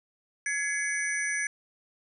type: tone cluster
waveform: sine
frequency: 1683 / 2063 / 2232 / 5960 / 9050 Hz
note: G#6 / C7 / C#7 / F#8 / C#9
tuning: +23 / -25 / +11 / +12 / +35 cents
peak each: -30 / -36 / -35 / -35 / -38 dBFS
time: 0.46-1.47 s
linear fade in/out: 2 ms
effects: none